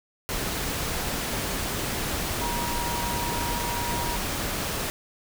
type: tone in noise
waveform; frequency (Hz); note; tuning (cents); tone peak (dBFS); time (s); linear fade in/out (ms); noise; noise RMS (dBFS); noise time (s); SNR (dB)
sine; 952; A#5; +36; -31; 2.41-4.16; 0; pink; -29; 0.29-4.9; -5
effects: none